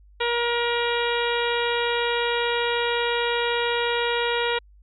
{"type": "harmonic tone", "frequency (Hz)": 474.5, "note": "A#4", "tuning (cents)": 31, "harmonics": [1, 2, 3, 4, 5, 6, 7, 8], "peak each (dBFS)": [-25, -28, -30, -31, -32, -33, -33, -34], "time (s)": [0.2, 4.59], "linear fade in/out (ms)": 10, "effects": ["added 50 Hz sine -49 dBFS peak until 4.82 s"]}